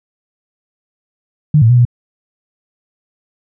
sine tone with pitch steps, 150.6 / 113 / 123.3 / 121.2 Hz, D3 / A2 / B2 / B2, +44 / +47 / -2 / -32 cents, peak -5 dBFS, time 1.54-1.852 s, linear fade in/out 5 ms, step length 78 ms, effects none

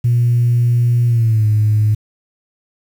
sine tone with pitch glide, 120 to 106.91 Hz, B2 to A2, -49 to -49 cents, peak -9 dBFS, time 0.04-1.95 s, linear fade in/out 10 ms, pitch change -200 cents, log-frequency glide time 1.06-1.46 s, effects tanh soft clip ceiling -6 dBFS + 7-bit

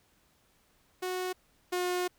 sawtooth tone pair in turn, 367.1 / 359.8 Hz, F#4 / F#4, -14 / -48 cents, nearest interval unison, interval 34 cents, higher first, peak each -28 / -25 dBFS, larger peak second, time 1.02-1.33 / 1.72-2.08 s, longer second, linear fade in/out 10 ms, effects pink hiss -68 dBFS RMS until 2.18 s

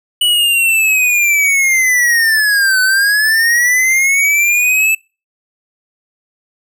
square linear two-way sweep, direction down then up, 2960 to 1500 to 2636 Hz, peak -10 dBFS, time 0.21-4.95 s, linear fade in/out 5 ms, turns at 2.81 s, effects noise-tail reverb RT60 0.3 s tail -24 dB re dry

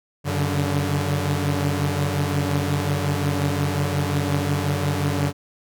sawtooth tone cluster, 93.9 / 141.4 / 147 Hz, F#2 / C#3 / D3, +26 / +35 / +2 cents, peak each -21 dBFS, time 0.24-5.33 s, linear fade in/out 50 ms, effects none

